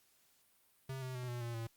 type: tone with pitch steps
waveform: square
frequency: 132.9 / 128.97 / 125.15 / 121.45 / 117.85 / 114.37 Hz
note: C3 / C3 / B2 / B2 / A#2 / A#2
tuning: +27 / -25 / +23 / -29 / +19 / -33 cents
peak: -40 dBFS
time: 0.89-1.67 s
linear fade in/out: 5 ms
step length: 130 ms
effects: white hiss -71 dBFS RMS until 1.76 s + Opus 48 kbps